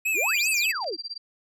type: tone with vibrato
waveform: square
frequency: 2489 Hz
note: D#7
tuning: in tune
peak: -23 dBFS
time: 0.05-0.72 s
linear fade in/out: 10 ms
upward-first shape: sine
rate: 5.1 Hz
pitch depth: 94 cents each way
type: exponential two-way sweep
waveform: sine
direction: up then down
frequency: 270 to 9880 to 284.6 Hz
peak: -28 dBFS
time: 0.14-0.97 s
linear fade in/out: 50 ms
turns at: 0.5 s
type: tone with tremolo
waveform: sine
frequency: 4717 Hz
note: D8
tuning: 7 cents sharp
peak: -29 dBFS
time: 0.28-1.18 s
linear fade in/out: 10 ms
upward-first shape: sine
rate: 17 Hz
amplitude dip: 100%
type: clicks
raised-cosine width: 0.2 ms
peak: -31 dBFS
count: 3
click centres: 0.361 / 0.544 / 0.843 s
effects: none